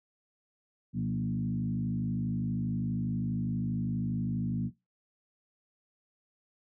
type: tone with frequency modulation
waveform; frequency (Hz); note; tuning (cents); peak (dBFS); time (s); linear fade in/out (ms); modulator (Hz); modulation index
sine; 180.9; F#3; -39; -28; 0.93-4.71; 50; 52.4; 1.3
effects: noise-tail reverb RT60 0.2 s tail -18 dB re dry